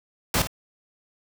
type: noise with echo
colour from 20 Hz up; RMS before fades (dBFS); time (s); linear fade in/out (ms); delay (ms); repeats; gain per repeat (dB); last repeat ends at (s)
pink; -22; 0.34-0.42; 2; 52; 1; -10; 0.472
effects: none